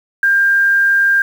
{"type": "tone with quantisation", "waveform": "sine", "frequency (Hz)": 1597, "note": "G6", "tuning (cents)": 32, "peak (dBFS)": -9, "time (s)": [0.23, 1.22], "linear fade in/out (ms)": 2, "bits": 6, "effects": []}